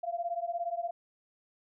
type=beating tone pair; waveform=sine; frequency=681 / 698 Hz; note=F5 / F5; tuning=-44 / -1 cents; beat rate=17 Hz; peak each=-34 / -35 dBFS; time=0.03-0.91 s; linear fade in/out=10 ms; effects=none